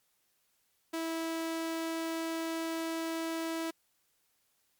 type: tone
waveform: sawtooth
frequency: 327 Hz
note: E4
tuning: 14 cents flat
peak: -29 dBFS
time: 0.93-3.71 s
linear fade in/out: 10 ms
effects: white hiss -74 dBFS RMS until 4.79 s + MP3 96 kbps